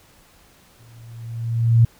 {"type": "tone with exponential growth", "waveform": "sine", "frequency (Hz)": 115.7, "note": "A#2", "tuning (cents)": -13, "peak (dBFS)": -8, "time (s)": [0.79, 1.85], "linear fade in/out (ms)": 5, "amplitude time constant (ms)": 230, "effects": ["pink hiss -53 dBFS RMS until 1.99 s"]}